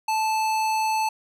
sine tone with hard clipping, 875 Hz, A5, 10 cents flat, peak -23 dBFS, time 0.08-1.09 s, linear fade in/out 5 ms, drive 18 dB, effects none

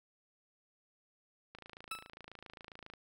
click train, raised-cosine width 0.3 ms, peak -33 dBFS, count 39, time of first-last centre 1.55-2.937 s, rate 27.4 Hz
20% pulse tone with exponential decay, 1311 Hz, E6, 10 cents flat, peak -31 dBFS, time 1.91-2.1 s, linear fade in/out 5 ms, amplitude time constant 41 ms
effects none

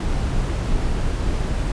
brown noise, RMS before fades -21 dBFS, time 0-1.72 s, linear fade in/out 5 ms, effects resampled to 22050 Hz

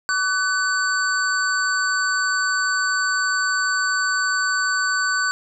sine tone cluster, 1151 / 1502 / 4563 / 7410 Hz, D6 / F#6 / C#8 / A#8, -35 / +26 / +49 / -11 cents, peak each -25 / -20 / -28 / -29 dBFS, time 0.09-5.31 s, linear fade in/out 0 ms, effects none

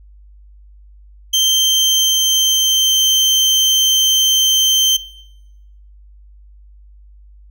30% pulse tone with pitch glide, 3136 to 3118 Hz, G7 to G7, 0 to -10 cents, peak -9 dBFS, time 1.33-4.97 s, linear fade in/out 10 ms, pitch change -10 cents, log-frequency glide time 1.6-2.99 s, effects noise-tail reverb RT60 1.0 s tail -21 dB re dry + added 50 Hz sine -40 dBFS peak until 7.5 s

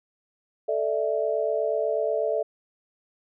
sine chord, A suspended fourth, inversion none, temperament equal with one note detuned, 440 / 591.1 / 659.3 Hz, A4 / D5 / E5, 0 / +11 / 0 cents, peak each -27 dBFS, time 0.68-2.43 s, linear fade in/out 10 ms, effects none

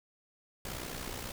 pink noise with amplitude modulation, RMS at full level -38 dBFS, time 0.65-1.32 s, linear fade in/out 2 ms, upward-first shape sine, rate 61.3 Hz, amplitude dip 60%, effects none

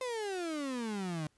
35% pulse exponential sweep, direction down, 523.3 to 149.3 Hz, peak -33 dBFS, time 0.01-1.27 s, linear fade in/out 2 ms, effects pink hiss -73 dBFS RMS until 1.37 s + resampled to 24000 Hz

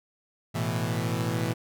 sawtooth chord, A suspended second, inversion none, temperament equal, 110 / 123.47 / 164.81 Hz, A2 / B2 / E3, 0 / 0 / 0 cents, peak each -26 / -27 / -27 dBFS, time 0.54-1.54 s, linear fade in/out 20 ms, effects none

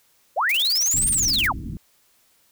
sine linear two-way sweep, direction up then down, 472.5 to 9080 to 568 Hz, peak -18 dBFS, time 0.36-1.53 s, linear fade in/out 20 ms, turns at 1.1 s
blue noise with tremolo, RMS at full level -29 dBFS, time 0.49-1.48 s, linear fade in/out 5 ms, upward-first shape square, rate 19 Hz, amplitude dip 80%
pink low-pass noise, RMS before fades -31 dBFS, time 0.94-1.77 s, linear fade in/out 0 ms, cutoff 310 Hz, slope 48 dB/octave
effects white hiss -61 dBFS RMS until 2.51 s

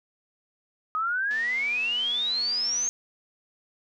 sine exponential sweep, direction up, 1244.5 to 6500 Hz, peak -24 dBFS, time 0.95-2.89 s, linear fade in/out 0 ms
click train, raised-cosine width 0.2 ms, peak -28 dBFS, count 379, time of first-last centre 1.31-2.878 s, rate 241 Hz
effects none

